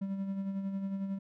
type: tone with tremolo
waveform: triangle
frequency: 195 Hz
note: G3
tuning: 9 cents flat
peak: -29 dBFS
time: 0.01-1.19 s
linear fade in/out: 10 ms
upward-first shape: sine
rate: 11 Hz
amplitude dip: 45%
effects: none